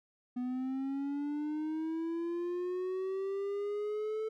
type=linear sweep; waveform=triangle; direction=up; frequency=245.8 to 440 Hz; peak=-31 dBFS; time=0.36-4.29 s; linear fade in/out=10 ms; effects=none